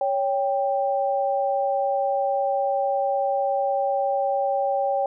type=tone pair together; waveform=sine; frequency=557.2 / 788 Hz; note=C#5 / G5; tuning=+9 / +9 cents; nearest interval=tritone; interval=600 cents; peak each=-23 dBFS; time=0.01-5.06 s; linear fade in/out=2 ms; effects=none